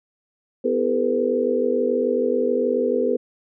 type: tone cluster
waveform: sine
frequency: 250.4 / 328.8 / 403.4 / 455.1 / 502 Hz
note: B3 / E4 / G4 / A#4 / B4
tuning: +24 / -4 / +50 / -42 / +28 cents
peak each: -25 / -32 / -24 / -23 / -23 dBFS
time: 0.64-3.17 s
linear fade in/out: 10 ms
effects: none